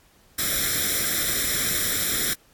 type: noise with comb filter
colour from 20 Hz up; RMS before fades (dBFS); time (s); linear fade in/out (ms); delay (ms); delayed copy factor
white; -24; 0.38-2.34; 10; 0.54; +0.85
effects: pink hiss -58 dBFS RMS until 2.53 s + AAC 64 kbps